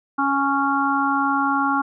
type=harmonic tone; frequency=277.3 Hz; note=C#4; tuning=1 cent sharp; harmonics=1 / 3 / 4 / 5; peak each=-23 / -23 / -23 / -23 dBFS; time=0.18-1.82 s; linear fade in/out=10 ms; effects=none